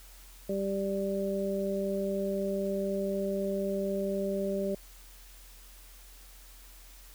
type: harmonic tone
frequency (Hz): 196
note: G3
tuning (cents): 0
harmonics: 1 / 2 / 3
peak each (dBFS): -33 / -33 / -33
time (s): 0.49-4.75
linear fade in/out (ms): 5
effects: added 43 Hz sine -51 dBFS peak until 7.14 s + white hiss -55 dBFS RMS until 7.14 s